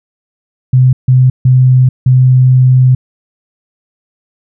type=tone bursts at uneven times; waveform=sine; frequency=128.3 Hz; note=C3; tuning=34 cents flat; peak=-3 dBFS; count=4; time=0.73-0.93 / 1.08-1.3 / 1.45-1.89 / 2.06-2.95 s; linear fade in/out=5 ms; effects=none